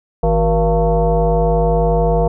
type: tone with frequency modulation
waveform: sine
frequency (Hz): 262.4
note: C4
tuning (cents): +5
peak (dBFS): -11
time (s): 0.23-2.28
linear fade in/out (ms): 5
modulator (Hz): 212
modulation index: 2.3
effects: none